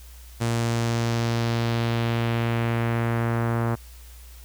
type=tone with low-pass filter sweep; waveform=sawtooth; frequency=116.54 Hz; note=A#2; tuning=in tune; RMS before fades=-24 dBFS; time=0.4-3.76 s; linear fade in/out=20 ms; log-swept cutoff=9200 to 1300 Hz; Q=1.4; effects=added 60 Hz sine -42 dBFS peak until 4.44 s + white hiss -51 dBFS RMS until 4.44 s